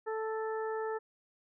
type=harmonic tone; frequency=440 Hz; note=A4; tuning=in tune; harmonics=1 / 2 / 3 / 4; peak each=-34 / -40 / -44 / -46 dBFS; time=0.06-0.99 s; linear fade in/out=20 ms; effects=none